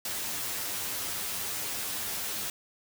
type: noise with comb filter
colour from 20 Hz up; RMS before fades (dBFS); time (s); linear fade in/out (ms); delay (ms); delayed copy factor
white; -34; 0.05-2.5; 2; 10; +0.5
effects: none